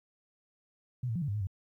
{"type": "tone with pitch steps", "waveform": "sine", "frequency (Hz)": [124.7, 112.6, 174.6, 144, 101.1, 106.1, 95.4], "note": ["B2", "A2", "F3", "D3", "G#2", "G#2", "G2"], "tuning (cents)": [17, 40, 0, -34, -46, 38, -47], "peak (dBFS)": -30, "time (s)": [1.03, 1.471], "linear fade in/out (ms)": 5, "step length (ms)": 63, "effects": ["12-bit"]}